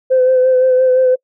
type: tone with vibrato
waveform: sine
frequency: 513 Hz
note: C5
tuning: 34 cents flat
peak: -7 dBFS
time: 0.1-1.16 s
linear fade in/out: 20 ms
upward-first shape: sine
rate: 5.8 Hz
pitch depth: 25 cents each way
effects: noise-tail reverb RT60 0.1 s tail -26 dB re dry + tanh soft clip ceiling -4 dBFS